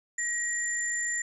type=tone pair together; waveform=sine; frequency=1900 / 7173 Hz; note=A#6 / A8; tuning=+33 / +32 cents; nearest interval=octave + major seventh; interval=2299 cents; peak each=-30 / -31 dBFS; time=0.18-1.22 s; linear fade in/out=5 ms; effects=none